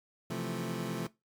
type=chord; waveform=25% pulse; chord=F major seventh; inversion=second; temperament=equal; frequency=130.81 / 164.81 / 174.61 / 220 Hz; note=C3 / E3 / F3 / A3; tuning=0 / 0 / 0 / 0 cents; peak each=-36 / -39 / -34 / -35 dBFS; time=0.3-1.07 s; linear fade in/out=5 ms; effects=noise-tail reverb RT60 0.2 s tail -18 dB re dry + MP3 96 kbps